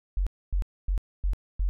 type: tone bursts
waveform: sine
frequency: 46 Hz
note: F#1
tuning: 9 cents flat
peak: -22 dBFS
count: 5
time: 0.17-1.69 s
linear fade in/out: 0 ms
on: 96 ms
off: 260 ms
effects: none